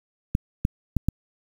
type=clicks; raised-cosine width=5 ms; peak=-8 dBFS; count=4; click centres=0.351 / 0.651 / 0.967 / 1.086 s; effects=7-bit